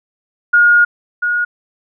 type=tone pair in turn; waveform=sine; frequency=1430 / 1442.4 Hz; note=F6 / F#6; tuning=+41 / -45 cents; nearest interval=unison; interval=14 cents; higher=second; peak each=-6 / -13 dBFS; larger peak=first; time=0.53-0.85 / 1.22-1.45 s; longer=first; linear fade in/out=10 ms; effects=none